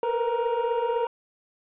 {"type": "tone cluster", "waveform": "triangle", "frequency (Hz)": [455.6, 471.6, 499.3, 938], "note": ["A#4", "A#4", "B4", "A#5"], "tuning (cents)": [-40, 20, 19, 11], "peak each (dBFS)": [-27, -25, -28, -26], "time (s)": [0.03, 1.07], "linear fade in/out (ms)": 2, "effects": ["tanh soft clip ceiling -14 dBFS", "resampled to 8000 Hz"]}